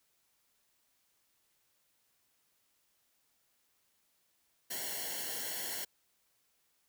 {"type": "noise with comb filter", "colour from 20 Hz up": "white", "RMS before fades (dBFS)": -39, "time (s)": [4.7, 5.85], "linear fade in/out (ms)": 10, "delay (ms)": 0.81, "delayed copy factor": -0.85, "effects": ["white hiss -75 dBFS RMS until 6.88 s"]}